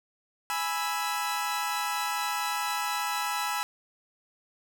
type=chord; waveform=sawtooth; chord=E major; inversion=first; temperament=equal; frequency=830.6 / 987.8 / 1318.5 Hz; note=G#5 / B5 / E6; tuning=0 / 0 / 0 cents; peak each=-29 dBFS; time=0.5-3.63 s; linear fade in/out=0 ms; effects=none